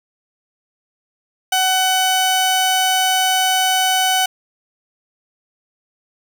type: tone pair together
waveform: sawtooth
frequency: 750 / 1500 Hz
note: F#5 / F#6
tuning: +23 / +23 cents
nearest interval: octave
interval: 1200 cents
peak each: -12 dBFS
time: 1.52-4.26 s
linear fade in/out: 5 ms
effects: none